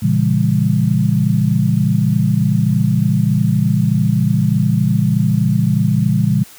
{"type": "chord", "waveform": "sine", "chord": "A# diminished seventh", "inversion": "none", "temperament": "just", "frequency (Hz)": [116.54, 139.85, 167.82, 201.4], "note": ["A#2", "C#3", "E3", "G3"], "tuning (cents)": [0, 16, 31, 47], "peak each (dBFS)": -17, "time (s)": [0.02, 6.44], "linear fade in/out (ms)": 10, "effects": ["white hiss -41 dBFS RMS until 6.58 s"]}